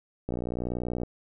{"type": "click train", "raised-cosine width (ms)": 2, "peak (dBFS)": -18, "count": 46, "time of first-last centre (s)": [0.29, 1.034], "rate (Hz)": 60.5, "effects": []}